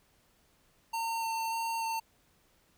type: tone with vibrato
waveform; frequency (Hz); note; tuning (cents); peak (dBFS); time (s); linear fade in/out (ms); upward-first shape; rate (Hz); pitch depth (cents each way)
square; 907; A#5; -48; -32; 0.93-2; 10; square; 1.7; 9
effects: pink hiss -68 dBFS RMS until 2.77 s